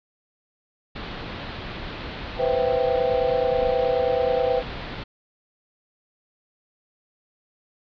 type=low-pass noise; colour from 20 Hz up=pink; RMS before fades=-34 dBFS; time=0.95-5.04 s; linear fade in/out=10 ms; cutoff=4300 Hz; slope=48 dB/octave
type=chord; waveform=sine; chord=C major seventh; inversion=third; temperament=equal; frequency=493.9 / 523.3 / 659.3 / 784 Hz; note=B4 / C5 / E5 / G5; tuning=0 / 0 / 0 / 0 cents; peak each=-22 / -24 / -28 / -28 dBFS; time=2.37-4.63 s; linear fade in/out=50 ms
effects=none